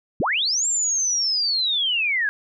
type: linear two-way sweep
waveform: sine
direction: up then down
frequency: 99 to 7500 to 1594 Hz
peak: -19 dBFS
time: 0.2-2.29 s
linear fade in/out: 0 ms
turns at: 0.67 s
effects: none